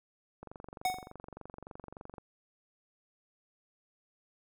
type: click train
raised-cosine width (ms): 1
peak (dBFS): -31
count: 42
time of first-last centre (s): 0.43-2.182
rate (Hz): 23.4
type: tone with exponential decay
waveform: square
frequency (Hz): 740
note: F#5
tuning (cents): 0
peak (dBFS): -26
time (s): 0.85-1.12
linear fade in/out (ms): 2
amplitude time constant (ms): 58
effects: none